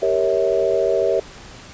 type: chord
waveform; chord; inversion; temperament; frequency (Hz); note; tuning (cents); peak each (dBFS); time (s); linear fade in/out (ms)
sine; G diminished seventh; none; equal with one note detuned; 392 / 466.2 / 554.4 / 648.3; G4 / Bb4 / Db5 / Fb5; 0 / 0 / 0 / -29; -21; 0.02-1.2; 5
effects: pink hiss -40 dBFS RMS until 1.73 s + resampled to 16000 Hz